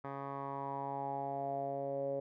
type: tone with low-pass filter sweep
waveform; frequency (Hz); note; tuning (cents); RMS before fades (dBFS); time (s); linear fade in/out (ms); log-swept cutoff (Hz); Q
10% pulse; 138.59; C#3; 0; -39; 0.04-2.2; 5; 1300 to 530; 6.2
effects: none